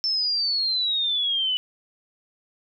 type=exponential sweep; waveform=sine; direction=down; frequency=5350 to 2960 Hz; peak=-21 dBFS; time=0.04-1.57 s; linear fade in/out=0 ms; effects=none